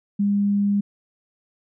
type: tone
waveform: sine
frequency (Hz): 202.3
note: G#3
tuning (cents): -45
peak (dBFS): -17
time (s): 0.19-0.81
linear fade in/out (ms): 10
effects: none